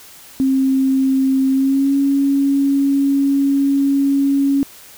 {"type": "tone with pitch glide", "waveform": "sine", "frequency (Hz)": [266.3, 277.4], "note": ["C4", "C#4"], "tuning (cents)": [31, 1], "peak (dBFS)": -12, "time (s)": [0.4, 4.63], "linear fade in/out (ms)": 0, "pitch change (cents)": 70, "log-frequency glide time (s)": [1.53, 1.94], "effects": ["white hiss -41 dBFS RMS until 4.97 s"]}